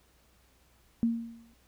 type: tone with exponential decay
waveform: sine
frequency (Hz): 231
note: A#3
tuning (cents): -16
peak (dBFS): -21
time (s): 1.03-1.54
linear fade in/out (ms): 0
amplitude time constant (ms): 110
effects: added 61 Hz sine -66 dBFS peak until 1.67 s + pink hiss -66 dBFS RMS until 1.67 s